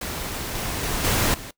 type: noise with level steps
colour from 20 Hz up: pink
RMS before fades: -30 / -28 / -26 / -21 / -37 dBFS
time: 0.01-1.51 s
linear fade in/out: 5 ms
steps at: 0.55 / 0.83 / 1.04 / 1.34 s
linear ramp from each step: 2 ms
effects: noise-tail reverb RT60 0.1 s tail -20 dB re dry